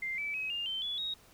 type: tone with pitch steps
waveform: sine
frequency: 2093 / 2309 / 2547 / 2810 / 3100 / 3420 / 3773 Hz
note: C7 / D7 / D#7 / F7 / G7 / A7 / A#7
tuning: 0 / -30 / +40 / +10 / -20 / -50 / +20 cents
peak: -33 dBFS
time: 0.02-1.14 s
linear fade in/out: 5 ms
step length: 160 ms
effects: pink hiss -60 dBFS RMS until 1.33 s